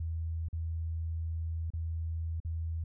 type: tone with dropouts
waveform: sine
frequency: 81.7 Hz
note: E2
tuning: 15 cents flat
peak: -32 dBFS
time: 0-2.84 s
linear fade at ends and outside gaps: 5 ms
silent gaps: 0.486-0.529 / 1.704-1.735 / 2.402-2.448 s
effects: none